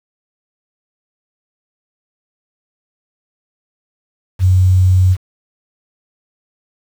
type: tone with quantisation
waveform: sine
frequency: 92.5 Hz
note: F#2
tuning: in tune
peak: -7 dBFS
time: 4.39-5.17 s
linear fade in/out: 50 ms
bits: 6
effects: none